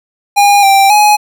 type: tone with pitch steps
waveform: square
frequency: 812 / 785 / 838 Hz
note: G#5 / G5 / G#5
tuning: -39 / +2 / +15 cents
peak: -5 dBFS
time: 0.36-1.17 s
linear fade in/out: 20 ms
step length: 270 ms
effects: none